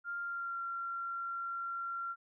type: tone with pitch glide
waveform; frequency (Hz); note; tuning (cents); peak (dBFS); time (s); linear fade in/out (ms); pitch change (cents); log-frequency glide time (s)
sine; 1396.9 to 1372.9; F6 to F6; 0 to -30; -36; 0.04-2.16; 50; -30; 0.21-0.59
effects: none